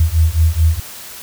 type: beating tone pair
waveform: sine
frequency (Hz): 78.5 / 83.1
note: D#2 / E2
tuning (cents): +16 / +15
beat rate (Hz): 4.6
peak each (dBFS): -13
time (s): 0-0.8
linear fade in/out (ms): 5
effects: white hiss -33 dBFS RMS until 1.22 s